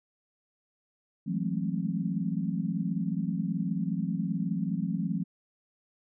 sine tone cluster, 164.1 / 182.8 / 208 / 217.8 / 265.5 Hz, E3 / F#3 / G#3 / A3 / C4, -8 / -21 / +3 / -17 / +25 cents, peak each -33 / -31 / -38 / -35 / -37 dBFS, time 1.26-5.24 s, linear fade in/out 20 ms, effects none

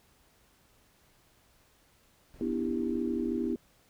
brown noise, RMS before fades -50 dBFS, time 2.34-3.53 s, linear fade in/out 0 ms
sine chord, E minor seventh, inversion second, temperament just, 247.2 / 296.7 / 329.6 / 395.6 Hz, B3 / D4 / E4 / G4, +2 / +18 / 0 / +16 cents, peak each -32 / -37 / -33 / -36 dBFS, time 2.41-3.56 s, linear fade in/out 2 ms
effects pink hiss -65 dBFS RMS until 3.89 s

